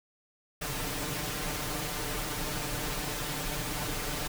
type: noise with comb filter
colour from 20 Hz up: pink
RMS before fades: -34 dBFS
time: 0.61-4.28 s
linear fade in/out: 10 ms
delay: 6.7 ms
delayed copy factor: +0.95
effects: none